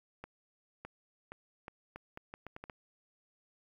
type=accelerating click train; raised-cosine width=0.5 ms; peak=-29 dBFS; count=11; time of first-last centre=0.24-2.698 s; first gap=610 ms; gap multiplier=0.77; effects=10-bit